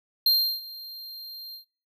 square tone with ADSR envelope, 4186 Hz, C8, in tune, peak -17 dBFS, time 0.26-1.65 s, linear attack 4 ms, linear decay 340 ms, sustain -21 dB, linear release 110 ms, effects noise-tail reverb RT60 0.4 s tail -26 dB re dry

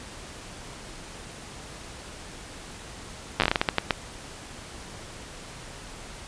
slowing click train, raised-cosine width 0.3 ms, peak -4 dBFS, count 12, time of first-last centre 3.4-3.908 s, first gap 9 ms, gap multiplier 1.3, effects pink hiss -42 dBFS RMS until 6.27 s + resampled to 22050 Hz

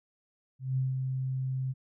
sine tone with ADSR envelope, 131 Hz, C3, 2 cents sharp, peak -25 dBFS, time 0.59-1.74 s, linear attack 180 ms, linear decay 170 ms, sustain -4 dB, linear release 32 ms, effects none

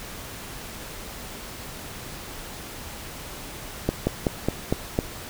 slowing click train, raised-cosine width 2 ms, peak -7 dBFS, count 6, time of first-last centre 3.89-4.989 s, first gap 180 ms, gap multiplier 1.1, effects pink hiss -38 dBFS RMS until 5.29 s

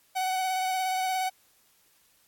45% pulse tone with vibrato, 749 Hz, F#5, 21 cents sharp, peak -26 dBFS, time 0.15-1.3 s, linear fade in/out 20 ms, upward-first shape square, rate 17 Hz, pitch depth 15 cents each way, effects white hiss -64 dBFS RMS until 2.27 s + AAC 64 kbps

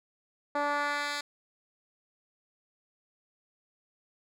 10% pulse tone with band-pass filter sweep, 290 Hz, D4, 22 cents flat, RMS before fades -31 dBFS, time 0.55-1.21 s, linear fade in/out 5 ms, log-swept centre 710 to 4000 Hz, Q 0.88, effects none

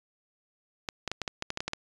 clicks, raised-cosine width 0.2 ms, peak -14 dBFS, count 11, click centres 0.888 / 1.077 / 1.116 / 1.217 / 1.278 / 1.424 / 1.504 / 1.574 / 1.605 / 1.68 / 1.734 s, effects resampled to 22050 Hz

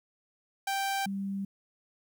sawtooth / sine tone pair in turn, 784 / 196.55 Hz, G5 / G3, 0 / +5 cents, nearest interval 2 octaves, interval 2395 cents, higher first, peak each -25 / -31 dBFS, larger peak first, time 0.67-1.06 / 1.06-1.45 s, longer neither, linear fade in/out 5 ms, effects 11-bit

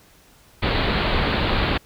pink low-pass noise, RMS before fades -21 dBFS, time 0.62-1.78 s, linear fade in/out 10 ms, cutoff 4400 Hz, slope 96 dB/octave, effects pink hiss -53 dBFS RMS until 1.85 s

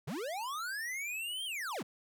square linear two-way sweep, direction up then down, 110 to 3228 to 110 Hz, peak -37 dBFS, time 0.07-1.83 s, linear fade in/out 10 ms, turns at 1.45 s, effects none

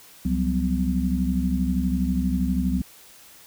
sine tone cluster, 67.7 / 180.9 / 193.3 / 252 Hz, C#2 / F#3 / G3 / B3, -40 / -39 / -24 / +35 cents, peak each -26 dBFS, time 0.25-2.82 s, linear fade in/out 5 ms, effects white hiss -49 dBFS RMS until 3.46 s

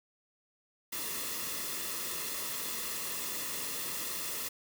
white noise with comb filter, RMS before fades -37 dBFS, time 0.92-4.49 s, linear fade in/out 10 ms, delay 1.3 ms, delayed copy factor -0.6, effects none

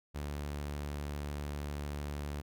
sawtooth tone, 72.8 Hz, D2, 15 cents flat, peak -33 dBFS, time 0.14-2.42 s, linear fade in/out 20 ms, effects none

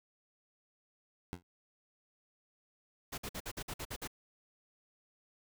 15% pulse tone with exponential decay, 89 Hz, F2, 33 cents sharp, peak -30 dBFS, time 1.33-1.43 s, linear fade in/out 0 ms, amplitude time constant 21 ms
pink noise bursts, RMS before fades -41 dBFS, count 9, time 3.12-4.076 s, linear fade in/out 10 ms, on 60 ms, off 52 ms
effects none

